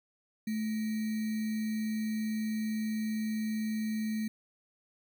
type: tone with sample-and-hold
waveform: sine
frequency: 217.7 Hz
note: A3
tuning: 18 cents flat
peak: -30 dBFS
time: 0.47-4.28 s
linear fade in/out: 5 ms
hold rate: 2100 Hz
effects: none